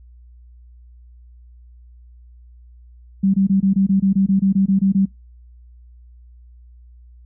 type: tone bursts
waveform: sine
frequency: 194 Hz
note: G3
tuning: 18 cents flat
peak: -12 dBFS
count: 14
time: 3.23-5.056 s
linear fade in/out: 10 ms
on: 110 ms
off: 22 ms
effects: noise-tail reverb RT60 0.2 s tail -26 dB re dry + added 60 Hz sine -42 dBFS peak until 7.25 s